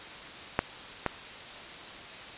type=clicks; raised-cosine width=0.5 ms; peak=-8 / -11 dBFS; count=2; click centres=0.591 / 1.063 s; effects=white hiss -43 dBFS RMS until 2.37 s + resampled to 8000 Hz